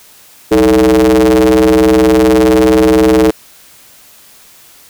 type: ring-modulated tone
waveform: square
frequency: 61.74 Hz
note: B1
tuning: in tune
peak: -3 dBFS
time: 0.51-3.31 s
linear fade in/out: 10 ms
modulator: 380 Hz
effects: white hiss -41 dBFS RMS until 4.89 s